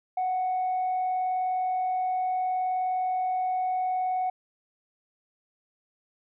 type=tone with frequency modulation; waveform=sine; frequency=740 Hz; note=F#5; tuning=in tune; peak=-23 dBFS; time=0.17-4.3 s; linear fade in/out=5 ms; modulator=39.3 Hz; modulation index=0.21; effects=tanh soft clip ceiling -22 dBFS